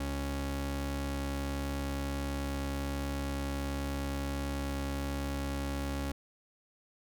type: tone pair together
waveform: sawtooth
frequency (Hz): 69.3 / 138.6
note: C#2 / C#3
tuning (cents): 0 / 0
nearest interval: octave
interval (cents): 1200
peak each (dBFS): -30 / -31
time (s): 0-6.12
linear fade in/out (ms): 5
effects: none